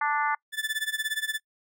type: harmonic tone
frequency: 293.7 Hz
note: D4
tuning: in tune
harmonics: 3 / 4 / 5 / 6 / 7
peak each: -27 / -29 / -31 / -33 / -34 dBFS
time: 0.01-0.35 s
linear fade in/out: 5 ms
type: tone with tremolo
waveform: 30% pulse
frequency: 1748 Hz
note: A6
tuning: 12 cents flat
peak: -22 dBFS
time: 0.52-1.4 s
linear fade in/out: 50 ms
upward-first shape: sine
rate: 17 Hz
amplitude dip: 90%
effects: noise-tail reverb RT60 0.1 s tail -25 dB re dry